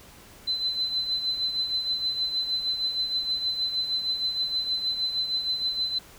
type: tone with tremolo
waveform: sine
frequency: 4042 Hz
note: B7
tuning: 39 cents sharp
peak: -22 dBFS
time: 0.47-5.99 s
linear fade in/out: 10 ms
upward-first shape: triangle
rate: 6.4 Hz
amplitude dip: 65%
effects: pink hiss -50 dBFS RMS until 6.18 s